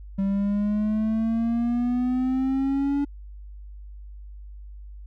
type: exponential sweep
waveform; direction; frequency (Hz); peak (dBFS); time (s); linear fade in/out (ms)
triangle; up; 194.1 to 285.9; -19; 0.18-3.05; 10
effects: added 50 Hz sine -38 dBFS peak until 5.06 s